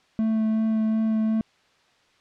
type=tone with vibrato; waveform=triangle; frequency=220 Hz; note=A3; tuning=in tune; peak=-18 dBFS; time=0.19-1.41 s; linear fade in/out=0 ms; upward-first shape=sine; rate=2.7 Hz; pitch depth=10 cents each way; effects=white hiss -61 dBFS RMS until 2.2 s + low-pass 4000 Hz 12 dB/octave